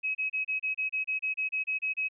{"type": "tone bursts", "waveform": "sine", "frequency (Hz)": 2552, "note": "D#7", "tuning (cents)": 43, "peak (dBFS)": -27, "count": 14, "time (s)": [0.03, 2.087], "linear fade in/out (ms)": 20, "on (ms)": 120, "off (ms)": 29, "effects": []}